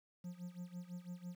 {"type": "tone with tremolo", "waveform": "triangle", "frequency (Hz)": 177.5, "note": "F3", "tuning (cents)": 28, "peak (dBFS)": -40, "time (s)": [0.24, 1.35], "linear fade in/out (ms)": 5, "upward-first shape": "sine", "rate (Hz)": 6, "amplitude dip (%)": 85, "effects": ["11-bit"]}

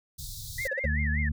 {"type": "band-stop noise", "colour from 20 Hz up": "pink", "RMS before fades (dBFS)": -39, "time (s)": [0.18, 0.68], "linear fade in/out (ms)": 10, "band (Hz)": [150, 3600], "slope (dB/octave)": 96}
{"type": "tone with vibrato", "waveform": "sine", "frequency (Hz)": 1901, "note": "A#6", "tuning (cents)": 33, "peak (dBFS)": -30, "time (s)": [0.58, 1.29], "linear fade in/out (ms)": 5, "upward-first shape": "sine", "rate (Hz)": 5.2, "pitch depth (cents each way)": 200}
{"type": "tone bursts", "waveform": "triangle", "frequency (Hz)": 537, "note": "C5", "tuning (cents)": 45, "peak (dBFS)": -26, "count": 4, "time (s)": [0.65, 0.857], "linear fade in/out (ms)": 5, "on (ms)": 21, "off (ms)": 41}
{"type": "harmonic tone", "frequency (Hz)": 74.4, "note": "D2", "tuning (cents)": 23, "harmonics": [1, 2, 3], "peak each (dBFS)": [-26, -34, -35], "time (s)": [0.84, 1.32], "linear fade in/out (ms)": 5}
{"effects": []}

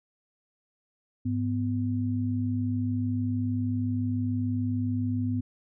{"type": "tone pair together", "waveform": "sine", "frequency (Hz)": [103.17, 250.1], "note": ["G#2", "B3"], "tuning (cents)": [-11, 22], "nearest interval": "octave + minor third", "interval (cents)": 1533, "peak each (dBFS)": -28, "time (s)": [1.25, 5.41], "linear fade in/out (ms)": 10, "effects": []}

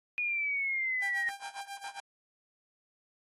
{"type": "exponential sweep", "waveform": "sine", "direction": "down", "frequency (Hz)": [2464, 1864.7], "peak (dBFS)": -29, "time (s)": [0.18, 1.29], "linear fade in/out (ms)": 0}
{"type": "tone with tremolo", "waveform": "sawtooth", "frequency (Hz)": 796, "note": "G5", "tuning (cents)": 26, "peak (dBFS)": -34, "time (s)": [1.02, 2], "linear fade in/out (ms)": 2, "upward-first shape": "sine", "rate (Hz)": 7.4, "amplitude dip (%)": 85}
{"effects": ["AAC 32 kbps"]}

